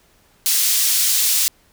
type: high-pass noise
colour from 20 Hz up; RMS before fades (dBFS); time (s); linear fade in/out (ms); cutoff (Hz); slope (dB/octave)
pink; -17; 0.46-1.48; 0; 4900; 12
effects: pink hiss -56 dBFS RMS until 1.72 s